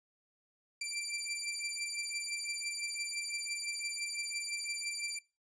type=beating tone pair; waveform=15% pulse; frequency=2349 / 2354.9 Hz; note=D7 / D7; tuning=0 / +4 cents; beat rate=5.9 Hz; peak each=-32 / -34 dBFS; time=0.81-5.19 s; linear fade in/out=5 ms; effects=noise-tail reverb RT60 0.3 s tail -22 dB re dry + resampled to 22050 Hz